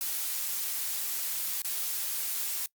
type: noise with dropouts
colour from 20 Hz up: blue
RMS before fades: -32 dBFS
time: 0.01-2.66 s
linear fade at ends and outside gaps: 1 ms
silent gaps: 1.619-1.646 s
effects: noise-tail reverb RT60 0.1 s tail -24 dB re dry + Opus 48 kbps